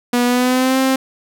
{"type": "tone with pitch glide", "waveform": "sawtooth", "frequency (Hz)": [243.5, 264], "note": ["B3", "C4"], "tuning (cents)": [-24, 16], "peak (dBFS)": -9, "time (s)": [0.13, 0.96], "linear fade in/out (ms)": 5, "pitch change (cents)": 140, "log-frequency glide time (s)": [0.25, 0.78], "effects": []}